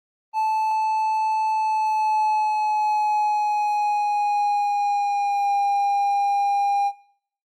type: tone with pitch glide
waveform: triangle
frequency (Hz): 873 to 805.2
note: A5 to G5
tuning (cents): -14 to +46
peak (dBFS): -17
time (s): 0.33-6.92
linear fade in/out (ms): 50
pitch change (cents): -140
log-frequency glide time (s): 1.52-5.53
effects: noise-tail reverb RT60 0.6 s tail -18 dB re dry + Opus 24 kbps